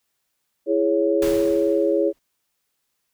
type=chord; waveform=sine; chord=C# minor; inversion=first; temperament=just; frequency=332.6 / 415.8 / 554.4 Hz; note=E4 / G#4 / C#5; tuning=+16 / +2 / 0 cents; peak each=-21 dBFS; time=0.66-2.13 s; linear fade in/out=50 ms
type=noise with exponential decay; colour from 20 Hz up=pink; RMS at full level=-29 dBFS; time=1.22-2.19 s; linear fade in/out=2 ms; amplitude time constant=210 ms
effects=white hiss -74 dBFS RMS until 3.13 s